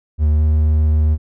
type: tone with pitch glide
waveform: triangle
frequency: 75.7 to 76.89 Hz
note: D#2 to D#2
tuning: -47 to -20 cents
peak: -9 dBFS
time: 0.18-1.18 s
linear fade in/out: 50 ms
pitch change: +27 cents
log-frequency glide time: 0.34-0.43 s
effects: none